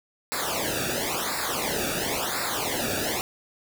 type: noise with flanger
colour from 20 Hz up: pink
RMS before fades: -28 dBFS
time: 0.32-3.21 s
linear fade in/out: 0 ms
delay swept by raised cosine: 0.32 to 0.98 ms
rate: 0.96 Hz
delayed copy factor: -1
effects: none